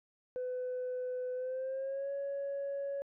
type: tone with pitch glide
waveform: sine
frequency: 503 to 558.1 Hz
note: B4 to C#5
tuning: +32 to +12 cents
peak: -33 dBFS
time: 0.36-3.02 s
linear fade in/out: 0 ms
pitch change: +180 cents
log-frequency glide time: 1.34-2.11 s
effects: tanh soft clip ceiling -32 dBFS